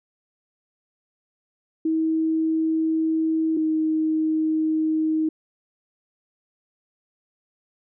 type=tone pair in turn; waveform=sine; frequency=320 / 314.7 Hz; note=D#4 / D#4; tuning=+49 / +20 cents; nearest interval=unison; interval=29 cents; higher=first; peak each=-19 dBFS; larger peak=neither; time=1.85-3.57 / 3.57-5.29 s; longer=neither; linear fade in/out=5 ms; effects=none